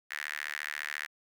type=tone with high-pass filter; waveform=sawtooth; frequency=74.4 Hz; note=D2; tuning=23 cents sharp; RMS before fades=-38 dBFS; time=0.1-1.07 s; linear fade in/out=20 ms; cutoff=1800 Hz; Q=5.1; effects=none